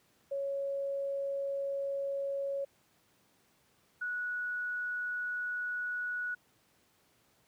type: tone pair in turn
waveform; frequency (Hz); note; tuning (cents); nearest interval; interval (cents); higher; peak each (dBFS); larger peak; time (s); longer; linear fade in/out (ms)
sine; 554.4 / 1467.3; C#5 / F#6; 0 / -15; octave + perfect fourth; 1685; second; -32 / -33; first; 0.31-2.65 / 4.01-6.35; neither; 10
effects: pink hiss -69 dBFS RMS until 7.47 s + high-pass 100 Hz 12 dB/octave